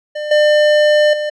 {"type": "tone with level steps", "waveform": "square", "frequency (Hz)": 600, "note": "D5", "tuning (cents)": 37, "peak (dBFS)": [-21, -9, -18], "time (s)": [0.15, 1.3], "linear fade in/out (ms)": 10, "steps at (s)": [0.31, 1.13], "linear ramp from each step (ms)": 5, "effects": ["low-pass 4000 Hz 12 dB/octave"]}